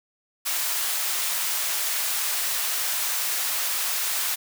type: high-pass noise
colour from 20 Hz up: white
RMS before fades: -26 dBFS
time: 0.45-4.36 s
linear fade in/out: 20 ms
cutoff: 760 Hz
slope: 12 dB/octave
effects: none